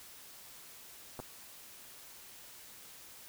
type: clicks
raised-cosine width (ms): 1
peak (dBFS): -28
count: 2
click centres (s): 1.192 / 1.2
effects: white hiss -53 dBFS RMS until 3.28 s